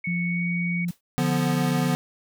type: tone with pitch glide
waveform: sine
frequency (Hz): 2217 to 2240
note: C#7 to C#7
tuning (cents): 0 to +18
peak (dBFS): -28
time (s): 0.04-0.85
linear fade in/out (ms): 5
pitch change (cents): +18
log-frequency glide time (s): 0.25-0.46
type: tone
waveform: sine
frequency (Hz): 174.2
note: F3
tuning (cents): -4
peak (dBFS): -24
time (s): 0.07-0.91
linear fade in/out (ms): 5
type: noise with exponential decay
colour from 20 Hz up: white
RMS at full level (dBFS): -39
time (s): 0.88-1.01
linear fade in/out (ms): 5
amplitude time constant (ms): 28
type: chord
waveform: square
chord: B diminished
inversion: first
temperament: equal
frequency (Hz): 146.83 / 174.61 / 246.9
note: D3 / F3 / B3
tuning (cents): 0 / 0 / 0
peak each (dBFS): -26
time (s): 1.18-1.95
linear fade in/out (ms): 0
effects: none